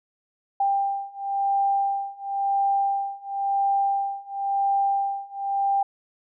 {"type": "beating tone pair", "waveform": "sine", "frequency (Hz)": [792, 792.96], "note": ["G5", "G5"], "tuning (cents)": [18, 20], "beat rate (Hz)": 0.96, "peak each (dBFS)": [-25, -24], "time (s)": [0.6, 5.83], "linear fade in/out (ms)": 5, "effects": []}